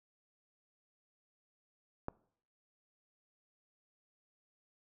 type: click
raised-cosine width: 1 ms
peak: -23 dBFS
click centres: 2.084 s
effects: noise-tail reverb RT60 0.6 s tail -22 dB re dry